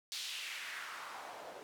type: noise with band-pass filter sweep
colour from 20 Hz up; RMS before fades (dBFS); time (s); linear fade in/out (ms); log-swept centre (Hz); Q
white; -45; 0.12-1.63; 0; 4200 to 500; 2
effects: none